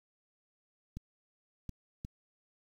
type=clicks; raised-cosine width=5 ms; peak=-28 dBFS; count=3; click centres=0.97 / 1.693 / 2.049 s; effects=9-bit